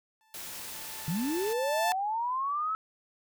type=tone with exponential growth; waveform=sawtooth; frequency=880 Hz; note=A5; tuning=in tune; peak=-22 dBFS; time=0.21-1.92 s; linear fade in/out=0 ms; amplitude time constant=370 ms
type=noise; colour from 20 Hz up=white; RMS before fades=-41 dBFS; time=0.34-1.53 s; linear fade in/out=2 ms
type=linear sweep; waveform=sine; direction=up; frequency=147.7 to 1311 Hz; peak=-28 dBFS; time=1.08-2.75 s; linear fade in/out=0 ms
effects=none